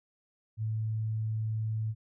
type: tone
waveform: sine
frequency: 109.8 Hz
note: A2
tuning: 3 cents flat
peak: -29 dBFS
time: 0.57-1.95 s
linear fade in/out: 50 ms
effects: none